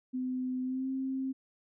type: tone with pitch glide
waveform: sine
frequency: 255.2 to 264.8 Hz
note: C4 to C4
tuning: -43 to +21 cents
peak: -31 dBFS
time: 0.13-1.33 s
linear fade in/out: 20 ms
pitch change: +64 cents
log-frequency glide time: 0.63-0.89 s
effects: none